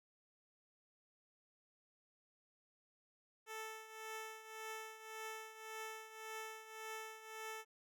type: tone with tremolo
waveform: 10% pulse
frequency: 440 Hz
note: A4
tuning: in tune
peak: -36 dBFS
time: 3.46-7.65 s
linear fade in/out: 50 ms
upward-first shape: triangle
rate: 1.8 Hz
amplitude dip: 75%
effects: none